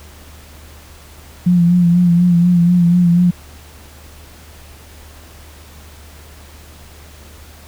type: tone with vibrato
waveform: sine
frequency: 174.61 Hz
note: F3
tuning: in tune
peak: -8 dBFS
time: 1.46-3.31 s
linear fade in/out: 10 ms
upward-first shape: sine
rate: 4.1 Hz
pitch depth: 41 cents each way
effects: added 75 Hz sine -39 dBFS peak until 7.67 s + pink hiss -42 dBFS RMS until 7.67 s